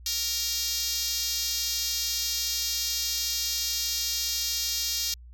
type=tone with high-pass filter; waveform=5% pulse; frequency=466.2 Hz; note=A#4; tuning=in tune; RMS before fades=-29 dBFS; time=0.06-5.14 s; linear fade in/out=2 ms; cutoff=5000 Hz; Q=1.3; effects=added 60 Hz sine -44 dBFS peak until 5.33 s